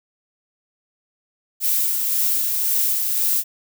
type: noise with tremolo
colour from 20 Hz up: violet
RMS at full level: -19 dBFS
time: 1.6-3.44 s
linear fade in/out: 50 ms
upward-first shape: sine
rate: 1.9 Hz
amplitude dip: 30%
effects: none